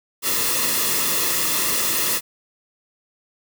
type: noise with comb filter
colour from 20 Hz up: white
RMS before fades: -21 dBFS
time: 0.22-2.21 s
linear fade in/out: 50 ms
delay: 1.3 ms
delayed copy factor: -0.65
effects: none